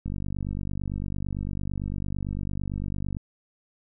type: click train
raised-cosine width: 5 ms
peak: -19 dBFS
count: 153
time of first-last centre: 0.06-3.168 s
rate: 48.9 Hz
effects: none